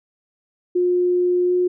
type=tone with pitch glide; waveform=sine; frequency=357.5 to 360.2 Hz; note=F4 to F#4; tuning=+41 to -46 cents; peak=-15 dBFS; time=0.75-1.68 s; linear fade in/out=10 ms; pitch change=+13 cents; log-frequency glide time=1.46-1.53 s; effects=none